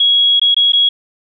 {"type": "tone with dropouts", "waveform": "sine", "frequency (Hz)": 3322, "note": "G#7", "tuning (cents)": 0, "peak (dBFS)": -8, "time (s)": [0, 0.89], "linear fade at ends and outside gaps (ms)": 5, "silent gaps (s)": [[0.397, 0.415], [0.545, 0.565], [0.722, 0.732]], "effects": []}